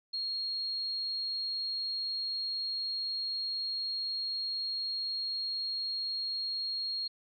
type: tone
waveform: sine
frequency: 4269 Hz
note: C8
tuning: 34 cents sharp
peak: -32 dBFS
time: 0.13-7.08 s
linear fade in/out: 10 ms
effects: none